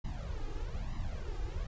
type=noise with flanger; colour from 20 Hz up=brown; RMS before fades=-37 dBFS; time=0.04-1.67 s; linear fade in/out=10 ms; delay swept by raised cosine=1 to 2.5 ms; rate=1.1 Hz; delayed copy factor=+0.95; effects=resampled to 16000 Hz